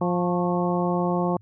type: harmonic tone with a mistuned harmonic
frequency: 176.4 Hz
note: F3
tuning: 18 cents sharp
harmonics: 1 / 2 / 3 / 4 / 5 / 6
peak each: -24 / -27 / -29 / -30 / -31 / -32 dBFS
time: 0.01-1.37 s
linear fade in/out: 5 ms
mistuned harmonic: 6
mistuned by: +56 cents
effects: added 104 Hz sine -49 dBFS peak until 1.41 s